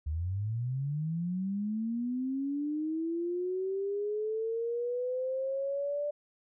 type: linear sweep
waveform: sine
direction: up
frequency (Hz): 72.3 to 590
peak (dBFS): -30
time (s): 0.06-6.11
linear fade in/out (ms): 10
effects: none